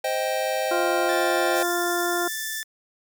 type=chord; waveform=square; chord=C minor; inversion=none; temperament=just; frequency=523.3 / 627.9 / 784.9 Hz; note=C5 / Eb5 / G5; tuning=0 / +16 / +2 cents; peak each=-28 / -28 / -29 dBFS; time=0.04-1.63 s; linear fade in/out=5 ms
type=harmonic tone; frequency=349.2 Hz; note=F4; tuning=in tune; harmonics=1 / 2 / 3 / 4; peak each=-26 / -28 / -33 / -29 dBFS; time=0.71-2.28 s; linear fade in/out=5 ms
type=tone; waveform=sawtooth; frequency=1760 Hz; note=A6; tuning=in tune; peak=-27 dBFS; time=1.09-2.63 s; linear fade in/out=0 ms
type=high-pass noise; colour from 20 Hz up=pink; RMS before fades=-34 dBFS; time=1.53-2.64 s; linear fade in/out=50 ms; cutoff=5000 Hz; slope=96 dB/octave
effects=none